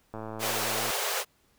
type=click train; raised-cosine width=1 ms; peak=-24 dBFS; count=85; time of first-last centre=0.14-0.904 s; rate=110 Hz
type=high-pass noise; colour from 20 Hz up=pink; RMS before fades=-30 dBFS; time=0.39-1.25 s; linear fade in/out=50 ms; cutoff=400 Hz; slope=96 dB/octave
effects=pink hiss -67 dBFS RMS until 1.58 s